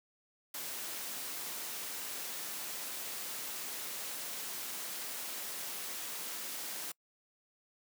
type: noise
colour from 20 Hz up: white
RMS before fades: -41 dBFS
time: 0.54-6.92 s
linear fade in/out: 5 ms
effects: noise-tail reverb RT60 0.1 s tail -26 dB re dry + high-pass 200 Hz 12 dB/octave